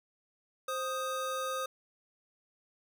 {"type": "tone pair together", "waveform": "square", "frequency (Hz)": [523.3, 1244.6], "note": ["C5", "D#6"], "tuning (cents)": [0, 0], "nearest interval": "octave + minor third", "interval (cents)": 1500, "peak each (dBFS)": [-37, -36], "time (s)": [0.68, 1.66], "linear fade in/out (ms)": 5, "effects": []}